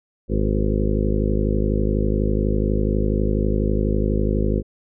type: harmonic tone with a mistuned harmonic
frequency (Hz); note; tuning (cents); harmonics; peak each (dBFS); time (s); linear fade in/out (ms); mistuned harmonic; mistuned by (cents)
52.1; G#1; +6; 1 / 2 / 3 / 4 / 5 / 6 / 7 / 8 / 9 / 10; -21 / -25 / -28 / -25 / -29 / -32 / -27 / -30 / -32 / -33; 0.28-4.63; 50; 9; +30
effects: none